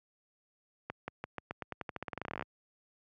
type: accelerating click train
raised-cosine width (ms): 0.5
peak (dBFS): -22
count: 24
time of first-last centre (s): 0.9-2.424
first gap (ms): 180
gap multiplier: 0.89
effects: high-pass 80 Hz 12 dB/octave